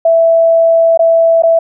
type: tone with dropouts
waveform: sine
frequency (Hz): 661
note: E5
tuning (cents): +5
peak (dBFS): -5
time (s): 0.05-1.59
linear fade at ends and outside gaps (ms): 5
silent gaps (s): 0.975-0.992 / 1.423-1.434
effects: none